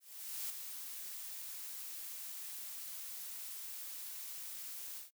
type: noise with ADSR envelope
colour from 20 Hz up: blue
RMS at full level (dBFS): -40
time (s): 0-5.11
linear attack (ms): 500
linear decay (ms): 3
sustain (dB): -6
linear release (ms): 140
effects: noise-tail reverb RT60 0.1 s tail -25 dB re dry